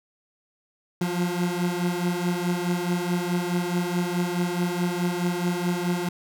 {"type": "beating tone pair", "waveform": "30% pulse", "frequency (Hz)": [174.61, 179.31], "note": ["F3", "F3"], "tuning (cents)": [0, 46], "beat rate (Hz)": 4.7, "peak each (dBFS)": [-23, -25], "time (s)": [1.01, 6.09], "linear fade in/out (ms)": 5, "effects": []}